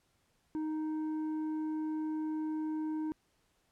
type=tone with tanh clipping; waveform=sine; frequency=311.1 Hz; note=D#4; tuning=in tune; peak=-34 dBFS; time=0.55-3.12 s; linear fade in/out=0 ms; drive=6 dB; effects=pink hiss -74 dBFS RMS until 3.71 s + low-pass 12000 Hz 12 dB/octave